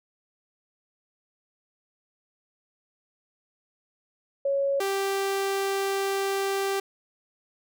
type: tone pair in turn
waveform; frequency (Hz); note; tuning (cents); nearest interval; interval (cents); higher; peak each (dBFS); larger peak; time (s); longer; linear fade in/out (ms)
sine / sawtooth; 554.4 / 392; C#5 / G4; 0 / 0; tritone; 600; first; -22 / -21; second; 4.45-4.8 / 4.8-6.8; second; 5
effects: none